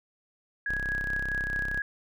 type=tone with tremolo; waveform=sine; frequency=1661.2 Hz; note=G#6; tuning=in tune; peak=-27 dBFS; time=0.66-1.82 s; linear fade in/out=2 ms; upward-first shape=sine; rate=4.6 Hz; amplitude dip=30%
type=tone; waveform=sawtooth; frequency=32.7 Hz; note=C1; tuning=in tune; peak=-31 dBFS; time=0.69-1.8 s; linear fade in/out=10 ms
effects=none